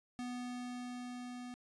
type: tone with level ramp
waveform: square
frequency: 246.7 Hz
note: B3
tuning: 2 cents flat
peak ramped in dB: -40 to -45 dBFS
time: 0.19-1.54 s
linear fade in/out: 0 ms
effects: resampled to 22050 Hz